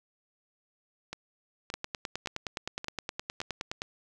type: two click trains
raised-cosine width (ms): 0.2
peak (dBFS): -16 / -20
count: 21 / 5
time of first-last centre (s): 1.74-3.819 / 1.13-3.416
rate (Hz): 9.62 / 1.75
effects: none